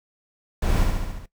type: noise with echo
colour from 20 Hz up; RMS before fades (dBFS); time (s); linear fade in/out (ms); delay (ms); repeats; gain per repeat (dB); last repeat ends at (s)
brown; -21; 0.62-0.84; 5; 70; 6; -3; 1.26
effects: noise-tail reverb RT60 0.1 s tail -17 dB re dry